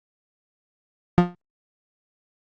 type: tone with exponential decay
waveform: 35% pulse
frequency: 176.4 Hz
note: F3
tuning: 18 cents sharp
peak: -6 dBFS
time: 1.18-1.35 s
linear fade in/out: 0 ms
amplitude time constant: 35 ms
effects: low-pass 2000 Hz 12 dB/octave + Opus 32 kbps